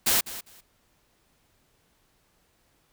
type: noise with echo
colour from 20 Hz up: white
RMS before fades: -22 dBFS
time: 0.06-0.21 s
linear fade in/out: 10 ms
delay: 200 ms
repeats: 2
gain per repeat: -15 dB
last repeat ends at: 0.61 s
effects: pink hiss -67 dBFS RMS until 2.92 s